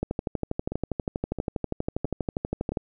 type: two click trains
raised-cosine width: 2 ms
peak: -13 / -18 dBFS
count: 35 / 4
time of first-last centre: 0.03-2.772 / 0.72-2.72 s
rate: 12.4 / 1.5 Hz
effects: none